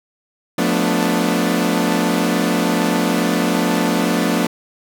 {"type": "chord", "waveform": "sawtooth", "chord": "B half-diminished seventh", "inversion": "second", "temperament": "equal with one note detuned", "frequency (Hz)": [177.56, 220, 246.9, 293.7], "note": ["F3", "A3", "B3", "D4"], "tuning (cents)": [29, 0, 0, 0], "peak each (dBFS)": -17, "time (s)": [0.58, 4.47], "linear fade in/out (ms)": 5, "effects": []}